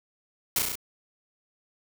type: noise with echo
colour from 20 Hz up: white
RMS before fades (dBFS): -24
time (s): 0.56-0.59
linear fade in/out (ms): 2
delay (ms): 33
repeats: 5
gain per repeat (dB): -2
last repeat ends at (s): 0.755
effects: none